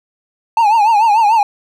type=tone with vibrato; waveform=triangle; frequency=870 Hz; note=A5; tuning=20 cents flat; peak=-6 dBFS; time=0.57-1.43 s; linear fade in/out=2 ms; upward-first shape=triangle; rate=6.8 Hz; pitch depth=140 cents each way; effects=none